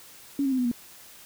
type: tone with pitch steps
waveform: sine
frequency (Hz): 280.2 / 269.3 / 258.7 / 248.6 / 238.9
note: C#4 / C#4 / C4 / B3 / A#3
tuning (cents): +19 / -50 / -19 / +12 / +43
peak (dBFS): -22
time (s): 0.39-0.715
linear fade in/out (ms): 2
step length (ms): 65
effects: white hiss -49 dBFS RMS until 1.25 s